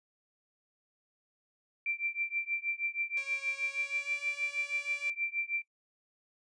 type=tone with tremolo; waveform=sine; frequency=2353 Hz; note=D7; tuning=3 cents sharp; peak=-28 dBFS; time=1.86-5.62 s; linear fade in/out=2 ms; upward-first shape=triangle; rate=6.3 Hz; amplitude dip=100%
type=tone with pitch glide; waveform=5% pulse; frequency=550 to 571 Hz; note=C#5 to D5; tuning=-14 to -49 cents; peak=-36 dBFS; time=3.17-5.1 s; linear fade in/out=2 ms; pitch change=+65 cents; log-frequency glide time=3.65-4.2 s
effects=noise-tail reverb RT60 0.1 s tail -22 dB re dry + resampled to 22050 Hz